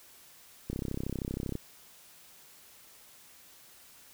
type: click train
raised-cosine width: 3 ms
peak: -21 dBFS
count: 29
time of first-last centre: 0.7-1.554 s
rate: 32.8 Hz
effects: white hiss -56 dBFS RMS until 4.13 s